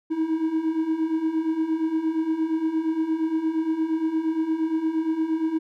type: beating tone pair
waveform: triangle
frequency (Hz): 313.9 / 322.5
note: D#4 / E4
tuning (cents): +15 / -38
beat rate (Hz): 8.6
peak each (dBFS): -26 / -21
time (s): 0.1-5.59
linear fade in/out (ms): 20
effects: none